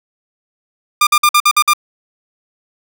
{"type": "tone bursts", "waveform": "sawtooth", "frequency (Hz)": 1200, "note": "D6", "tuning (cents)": 37, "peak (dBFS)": -4, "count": 7, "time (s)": [1.01, 1.735], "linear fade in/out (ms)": 5, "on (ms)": 59, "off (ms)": 52, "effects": []}